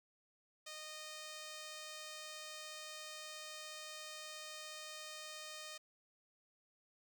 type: tone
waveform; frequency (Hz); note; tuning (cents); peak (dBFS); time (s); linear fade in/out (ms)
5% pulse; 617; D#5; -15; -36; 0.66-5.78; 10
effects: none